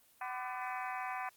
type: harmonic tone with a mistuned harmonic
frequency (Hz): 252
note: B3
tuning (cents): +35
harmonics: 3 / 4 / 5 / 6 / 7 / 8 / 9 / 10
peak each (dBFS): -41 / -43 / -45 / -47 / -48 / -49 / -50 / -51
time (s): 0.21-1.29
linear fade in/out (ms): 2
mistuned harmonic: 5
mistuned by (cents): -110
effects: white hiss -66 dBFS RMS until 1.36 s + Opus 24 kbps